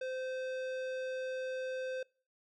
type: tone with tanh clipping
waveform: sine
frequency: 517 Hz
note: C5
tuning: 21 cents flat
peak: -38 dBFS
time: 0.01-2.03 s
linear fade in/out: 5 ms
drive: 16 dB
effects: noise-tail reverb RT60 0.4 s tail -25 dB re dry